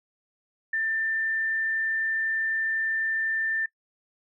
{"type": "tone", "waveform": "sine", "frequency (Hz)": 1786, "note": "A6", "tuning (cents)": 25, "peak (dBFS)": -24, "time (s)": [0.73, 3.66], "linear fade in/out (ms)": 5, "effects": ["noise-tail reverb RT60 0.1 s tail -23 dB re dry"]}